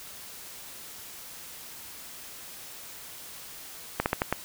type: slowing click train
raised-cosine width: 0.5 ms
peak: -9 dBFS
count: 5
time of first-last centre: 4-4.326 s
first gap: 59 ms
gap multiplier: 1.22
effects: white hiss -44 dBFS RMS until 4.44 s